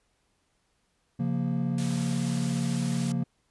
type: chord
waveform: triangle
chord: Bb minor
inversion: first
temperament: equal with one note detuned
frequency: 136.76 / 174.61 / 233.1 Hz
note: Db3 / F3 / Bb3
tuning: -23 / 0 / 0 cents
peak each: -28 dBFS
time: 1.19-3.24 s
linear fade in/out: 10 ms
type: low-pass noise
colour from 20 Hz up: white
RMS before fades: -42 dBFS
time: 1.78-3.12 s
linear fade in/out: 2 ms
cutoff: 10000 Hz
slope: 24 dB/octave
effects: pink hiss -72 dBFS RMS until 3.5 s + resampled to 24000 Hz